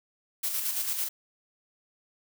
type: noise with tremolo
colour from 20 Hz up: blue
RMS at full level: -29 dBFS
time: 0.43-1.09 s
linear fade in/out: 10 ms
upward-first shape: square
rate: 9 Hz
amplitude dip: 40%
effects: none